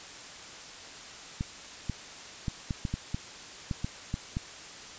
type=clicks; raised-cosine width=5 ms; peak=-18 dBFS; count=11; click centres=1.409 / 1.897 / 2.482 / 2.708 / 2.852 / 2.94 / 3.145 / 3.712 / 3.845 / 4.141 / 4.369 s; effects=white hiss -45 dBFS RMS until 4.98 s + resampled to 16000 Hz